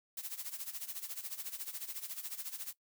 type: noise with tremolo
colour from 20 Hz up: blue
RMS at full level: -40 dBFS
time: 0.17-2.73 s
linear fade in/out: 5 ms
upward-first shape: sine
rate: 14 Hz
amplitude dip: 80%
effects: noise-tail reverb RT60 0.1 s tail -18 dB re dry

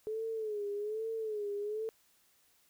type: tone with vibrato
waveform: sine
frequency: 427.5 Hz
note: A4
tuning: 50 cents flat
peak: -34 dBFS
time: 0.07-1.89 s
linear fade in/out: 0 ms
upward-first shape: sine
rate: 1.2 Hz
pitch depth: 89 cents each way
effects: white hiss -69 dBFS RMS until 2.69 s

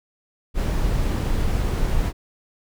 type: noise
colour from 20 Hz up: brown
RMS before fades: -21 dBFS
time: 0.54-2.13 s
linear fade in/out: 50 ms
effects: none

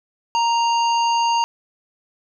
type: harmonic tone with a mistuned harmonic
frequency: 932.3 Hz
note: A#5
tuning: in tune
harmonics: 1 / 3 / 5 / 7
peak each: -16 / -26 / -30 / -33 dBFS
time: 0.35-1.44 s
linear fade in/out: 0 ms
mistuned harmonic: 7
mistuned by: -22 cents
effects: none

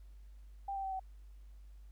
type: tone with pitch steps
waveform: sine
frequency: 790 / 779.6 / 769.3 / 759.1 Hz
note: G5 / G5 / G5 / F#5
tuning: +13 / -10 / -33 / +44 cents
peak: -36 dBFS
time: 0.68-0.996 s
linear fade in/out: 5 ms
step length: 79 ms
effects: added 50 Hz sine -51 dBFS peak until 1.91 s + pink hiss -75 dBFS RMS until 1.91 s

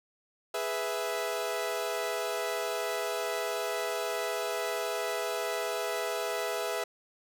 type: chord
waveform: sawtooth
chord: E major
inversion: first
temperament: equal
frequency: 415.3 / 493.9 / 659.3 Hz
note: G#4 / B4 / E5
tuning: 0 / 0 / 0 cents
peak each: -32 / -32 / -30 dBFS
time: 0.54-6.84 s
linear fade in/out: 5 ms
effects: none

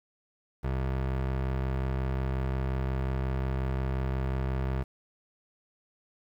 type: tone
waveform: 25% pulse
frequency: 65.6 Hz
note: C2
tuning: 5 cents sharp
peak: -24 dBFS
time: 0.63-4.84 s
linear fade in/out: 20 ms
effects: low-pass 2000 Hz 12 dB/octave + 9-bit

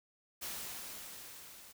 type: noise with level ramp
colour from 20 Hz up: white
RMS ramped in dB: -41 to -55 dBFS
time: 0.41-1.73 s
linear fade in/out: 20 ms
effects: none

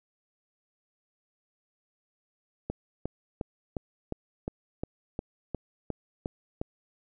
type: click train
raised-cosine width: 2 ms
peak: -18 dBFS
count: 12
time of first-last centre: 2.7-6.615 s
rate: 2.81 Hz
effects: none

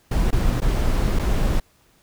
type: noise with dropouts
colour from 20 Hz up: brown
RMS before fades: -19 dBFS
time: 0.11-1.6 s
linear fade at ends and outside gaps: 5 ms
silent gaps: 0.307-0.326 / 0.604-0.617 / 1.19-1.194 s
effects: pink hiss -59 dBFS RMS until 2.02 s

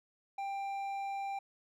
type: tone with hard clipping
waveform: sine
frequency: 790 Hz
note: G5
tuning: 13 cents sharp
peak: -37 dBFS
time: 0.38-1.39 s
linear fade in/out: 5 ms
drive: 6 dB
effects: none

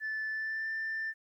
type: tone with pitch glide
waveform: sine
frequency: 1749 to 1779.6 Hz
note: A6 to A6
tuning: -11 to +19 cents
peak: -31 dBFS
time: 0-1.14 s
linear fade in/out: 50 ms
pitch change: +30 cents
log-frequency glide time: 0.29-0.7 s
effects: tanh soft clip ceiling -30 dBFS + 12-bit

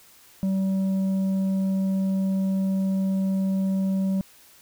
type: tone with tanh clipping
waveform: sine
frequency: 191.8 Hz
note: G3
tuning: 37 cents flat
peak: -22 dBFS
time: 0.43-4.21 s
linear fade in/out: 0 ms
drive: 5 dB
effects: white hiss -53 dBFS RMS until 4.61 s

